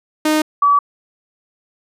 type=tone pair in turn; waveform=sawtooth / sine; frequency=308.2 / 1145.3 Hz; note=D#4 / D6; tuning=-16 / -44 cents; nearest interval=octave + major seventh; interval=2272 cents; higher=second; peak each=-9 dBFS; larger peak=neither; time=0.25-0.42 / 0.62-0.79 s; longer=neither; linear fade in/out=5 ms; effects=resampled to 32000 Hz